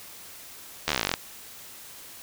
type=slowing click train; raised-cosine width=0.2 ms; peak=-6 dBFS; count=16; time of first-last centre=0.88-1.139 s; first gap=12 ms; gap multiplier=1.05; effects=white hiss -45 dBFS RMS until 2.22 s